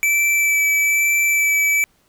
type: tone with vibrato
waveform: square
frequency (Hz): 2316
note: D7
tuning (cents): -25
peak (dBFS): -15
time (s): 0.03-1.84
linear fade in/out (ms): 0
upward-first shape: sine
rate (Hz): 1.1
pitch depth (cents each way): 12
effects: pink hiss -60 dBFS RMS until 2.08 s

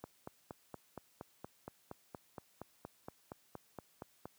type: click train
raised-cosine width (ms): 1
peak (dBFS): -30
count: 19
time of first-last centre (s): 0.04-4.255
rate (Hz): 4.27
effects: white hiss -70 dBFS RMS until 4.38 s + high-pass 80 Hz 12 dB/octave

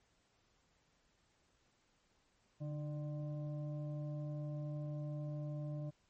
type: tone with frequency modulation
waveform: sine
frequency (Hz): 146.83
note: D3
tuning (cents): 0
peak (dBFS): -39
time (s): 2.6-5.91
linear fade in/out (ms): 20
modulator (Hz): 451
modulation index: 0.57
effects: pink hiss -75 dBFS RMS until 6.09 s + MP3 32 kbps

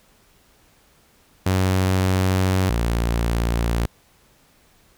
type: tone pair in turn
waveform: sawtooth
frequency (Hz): 93.8 / 57.73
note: F#2 / A#1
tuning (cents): +24 / -16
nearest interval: minor sixth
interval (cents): 840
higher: first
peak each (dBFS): -13 / -15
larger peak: first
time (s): 1.46-2.7 / 2.7-3.86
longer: first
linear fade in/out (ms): 5
effects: pink hiss -57 dBFS RMS until 4.97 s

